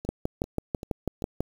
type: two click trains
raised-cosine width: 2 ms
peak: -23 / -13 dBFS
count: 4 / 9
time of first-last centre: 0.05-1.222 / 0.09-1.406 s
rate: 2.56 / 6.08 Hz
effects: 7-bit